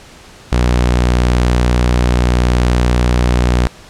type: tone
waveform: sawtooth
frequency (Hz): 60.8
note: B1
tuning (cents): -26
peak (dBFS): -6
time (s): 0.52-3.67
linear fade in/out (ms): 0
effects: pink hiss -39 dBFS RMS until 3.89 s + low-pass 8000 Hz 12 dB/octave